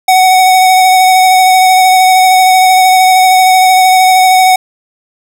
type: tone with vibrato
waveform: square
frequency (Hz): 746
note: F#5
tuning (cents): +14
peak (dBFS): -4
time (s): 0.08-4.56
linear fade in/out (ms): 5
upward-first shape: sine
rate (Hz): 13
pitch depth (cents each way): 17
effects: none